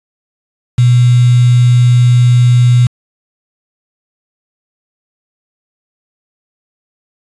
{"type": "tone with quantisation", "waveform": "sine", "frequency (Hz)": 122.5, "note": "B2", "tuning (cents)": -14, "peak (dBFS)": -4, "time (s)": [0.78, 2.87], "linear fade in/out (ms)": 5, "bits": 4, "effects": ["resampled to 22050 Hz"]}